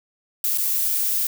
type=noise with dropouts; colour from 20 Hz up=violet; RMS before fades=-22 dBFS; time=0.44-1.27 s; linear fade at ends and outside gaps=1 ms; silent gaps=0.576-0.582 s; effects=none